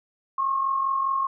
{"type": "tone pair together", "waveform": "sine", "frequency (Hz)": [1079, 1123.9], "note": ["C#6", "C#6"], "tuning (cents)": [-47, 24], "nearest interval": "minor second", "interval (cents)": 71, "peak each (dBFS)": [-22, -31], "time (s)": [0.38, 1.27], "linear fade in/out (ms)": 5, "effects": []}